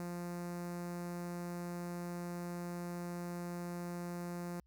sawtooth tone with notch filter, 174.61 Hz, F3, in tune, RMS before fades -42 dBFS, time 0-4.6 s, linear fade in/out 0 ms, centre 3200 Hz, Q 0.83, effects added 61 Hz sine -67 dBFS peak until 4.66 s

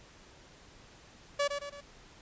sawtooth tone with echo, 572 Hz, D5, 46 cents flat, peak -23 dBFS, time 1.39-1.48 s, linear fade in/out 10 ms, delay 110 ms, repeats 3, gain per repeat -6 dB, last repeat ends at 1.81 s, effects pink hiss -56 dBFS RMS until 2.21 s + resampled to 16000 Hz

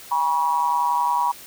sine tone with amplitude modulation, 966 Hz, B5, 39 cents flat, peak -14 dBFS, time 0.11-1.32 s, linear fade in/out 10 ms, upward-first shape sine, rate 151 Hz, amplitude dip 85%, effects white hiss -42 dBFS RMS until 1.46 s

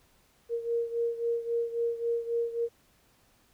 sine beating tone pair, 466.2 / 469.9 Hz, A#4 / A#4, 0 / +14 cents, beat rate 3.7 Hz, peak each -29 / -33 dBFS, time 0.49-2.69 s, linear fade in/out 50 ms, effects pink hiss -65 dBFS RMS until 3.53 s

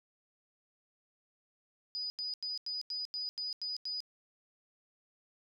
sine tone bursts, 4955 Hz, D#8, 8 cents flat, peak -35 dBFS, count 9, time 1.95-4.004 s, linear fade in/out 0 ms, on 150 ms, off 88 ms, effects none

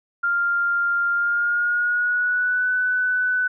sine tone with pitch glide, 1396.9 to 1497.2 Hz, F6 to F#6, 0 to +20 cents, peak -18 dBFS, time 0.23-3.48 s, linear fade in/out 10 ms, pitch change +120 cents, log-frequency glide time 1.12-2.69 s, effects none

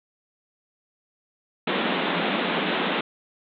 pink band-pass noise, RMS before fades -25 dBFS, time 1.67-3.01 s, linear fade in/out 5 ms, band 170 to 3800 Hz, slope 96 dB/octave, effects none

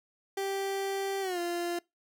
30% pulse tone with pitch glide, 391.3 to 346.6 Hz, G4 to F4, -3 to -13 cents, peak -28 dBFS, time 0.37-1.79 s, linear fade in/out 5 ms, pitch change -210 cents, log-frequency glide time 1.21-1.39 s, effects noise-tail reverb RT60 0.2 s tail -24 dB re dry

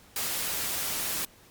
white noise, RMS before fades -31 dBFS, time 0.16-1.25 s, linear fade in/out 2 ms, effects pink hiss -56 dBFS RMS until 1.5 s + Opus 48 kbps

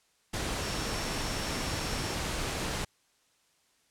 sine tone in noise, 5460 Hz, F8, 40 cents flat, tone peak -43 dBFS, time 0.62-2.15 s, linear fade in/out 10 ms, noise pink, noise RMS -33 dBFS, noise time 0.33-2.85 s, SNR -13 dB, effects white hiss -69 dBFS RMS until 3.9 s + low-pass 9000 Hz 12 dB/octave

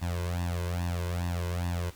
sawtooth tone with flanger, 87.31 Hz, F2, in tune, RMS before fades -31 dBFS, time 0.01-1.91 s, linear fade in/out 20 ms, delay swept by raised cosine 1.1 to 2 ms, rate 2.4 Hz, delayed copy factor +0.95, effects pink hiss -53 dBFS RMS until 1.95 s

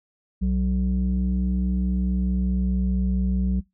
sine tone pair together, 62.5 / 187.13 Hz, B1 / F#3, +21 / +20 cents, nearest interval octave + perfect fifth, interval 1899 cents, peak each -21 dBFS, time 0.41-3.61 s, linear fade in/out 20 ms, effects noise-tail reverb RT60 0.2 s tail -23 dB re dry + tanh soft clip ceiling -16 dBFS

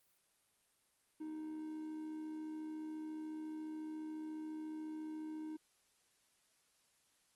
triangle tone with amplitude modulation, 311.1 Hz, D#4, in tune, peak -39 dBFS, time 1.2-5.57 s, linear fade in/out 10 ms, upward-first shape sine, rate 74.2 Hz, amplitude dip 35%, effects white hiss -75 dBFS RMS until 7.35 s + Opus 32 kbps

